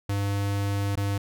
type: tone with dropouts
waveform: square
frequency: 100.3 Hz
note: G2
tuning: 40 cents sharp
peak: -25 dBFS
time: 0.09-1.18 s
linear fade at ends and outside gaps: 5 ms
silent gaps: 0.956-0.972 s
effects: none